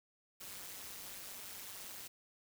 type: noise with amplitude modulation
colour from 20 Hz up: white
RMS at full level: -45 dBFS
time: 0.4-2.08 s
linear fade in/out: 10 ms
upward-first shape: sine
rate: 195 Hz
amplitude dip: 80%
effects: none